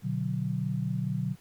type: chord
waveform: sine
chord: B minor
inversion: none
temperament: just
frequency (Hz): 123.47 / 148.16 / 185.21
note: B2 / D3 / F#3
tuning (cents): 0 / +16 / +2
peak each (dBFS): -32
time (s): 0.02-1.36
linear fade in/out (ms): 50
effects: pink hiss -60 dBFS RMS until 1.4 s